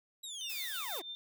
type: linear sweep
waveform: 25% pulse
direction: down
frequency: 3900 to 290 Hz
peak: -37 dBFS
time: 0.23-1.02 s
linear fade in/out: 10 ms
type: tone with tremolo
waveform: sine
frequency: 3599 Hz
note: A7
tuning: 38 cents sharp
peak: -39 dBFS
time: 0.41-1.15 s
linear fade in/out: 0 ms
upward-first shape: triangle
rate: 6.1 Hz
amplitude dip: 65%
type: noise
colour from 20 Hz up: blue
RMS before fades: -43 dBFS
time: 0.49-1 s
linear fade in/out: 10 ms
effects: none